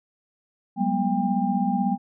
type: tone cluster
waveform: sine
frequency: 188.3 / 204.5 / 242.4 / 798 Hz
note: F#3 / G#3 / B3 / G5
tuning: +31 / -26 / -32 / +31 cents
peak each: -26 dBFS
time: 0.76-1.98 s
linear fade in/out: 50 ms
effects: none